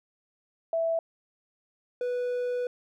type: tone pair in turn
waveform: sine / triangle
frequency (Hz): 659.3 / 492.5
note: E5 / B4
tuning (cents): 0 / -5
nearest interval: perfect fourth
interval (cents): 505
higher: first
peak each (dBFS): -24 / -25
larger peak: first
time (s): 0.73-0.99 / 2.01-2.67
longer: second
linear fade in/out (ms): 2
effects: none